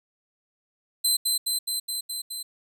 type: tone with echo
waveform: 20% pulse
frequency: 4069 Hz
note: C8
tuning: 49 cents flat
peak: -14 dBFS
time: 1.04-1.17 s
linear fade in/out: 10 ms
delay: 210 ms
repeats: 6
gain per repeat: -2 dB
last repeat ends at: 2.43 s
effects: none